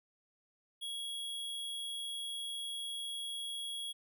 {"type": "tone", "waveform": "square", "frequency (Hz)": 3322, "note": "G#7", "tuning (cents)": 0, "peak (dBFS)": -39, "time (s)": [0.81, 3.93], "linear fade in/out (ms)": 20, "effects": []}